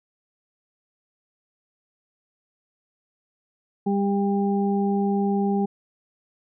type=harmonic tone; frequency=199.6 Hz; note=G3; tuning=32 cents sharp; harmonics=1 / 2 / 4; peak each=-21 / -26 / -29 dBFS; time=3.86-5.66 s; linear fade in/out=10 ms; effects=none

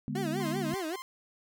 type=chord; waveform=sine; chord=G# diminished; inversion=second; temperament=equal; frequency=146.83 / 207.7 / 246.9 Hz; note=D3 / G#3 / B3; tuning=0 / 0 / 0 cents; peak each=-36 dBFS; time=0.08-0.74 s; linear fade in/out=0 ms
type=tone with vibrato; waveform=30% pulse; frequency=349.2 Hz; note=F4; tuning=in tune; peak=-30 dBFS; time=0.15-0.96 s; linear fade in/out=5 ms; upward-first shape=sine; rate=5.2 Hz; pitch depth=210 cents each way
type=tone with tremolo; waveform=sawtooth; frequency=1046.5 Hz; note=C6; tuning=in tune; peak=-35 dBFS; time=0.4-1.02 s; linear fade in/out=0 ms; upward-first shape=sine; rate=3.6 Hz; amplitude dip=85%
effects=none

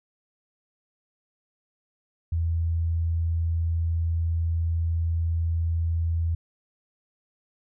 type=tone; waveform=sine; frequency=83 Hz; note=E2; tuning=12 cents sharp; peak=-22 dBFS; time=2.32-6.35 s; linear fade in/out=5 ms; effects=none

